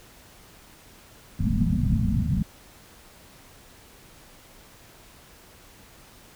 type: low-pass noise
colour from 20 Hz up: white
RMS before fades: -23 dBFS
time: 1.39-2.43 s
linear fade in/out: 10 ms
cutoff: 240 Hz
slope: 96 dB/octave
effects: pink hiss -51 dBFS RMS until 6.35 s